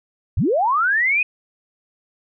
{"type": "linear sweep", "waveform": "sine", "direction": "up", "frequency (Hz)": [53.5, 2536], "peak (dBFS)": -15, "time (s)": [0.37, 1.23], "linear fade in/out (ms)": 5, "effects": []}